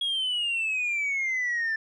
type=exponential sweep; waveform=sine; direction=down; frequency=3322 to 1760 Hz; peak=-23 dBFS; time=0.01-1.76 s; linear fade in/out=5 ms; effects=tanh soft clip ceiling -23 dBFS